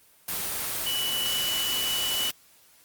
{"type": "tone in noise", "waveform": "sine", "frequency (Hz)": 2960, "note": "F#7", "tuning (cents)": 0, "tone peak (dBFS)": -27, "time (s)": [0.86, 2.3], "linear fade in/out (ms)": 5, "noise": "white", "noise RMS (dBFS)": -30, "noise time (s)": [0.28, 2.31], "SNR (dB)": 0, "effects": ["white hiss -58 dBFS RMS until 2.84 s", "Opus 24 kbps"]}